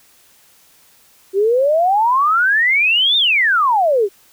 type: exponential two-way sweep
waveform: sine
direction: up then down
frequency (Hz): 375.5 to 3700 to 375.5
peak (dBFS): -11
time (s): 1.33-4.09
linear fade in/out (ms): 50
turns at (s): 3.17
effects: white hiss -51 dBFS RMS until 4.32 s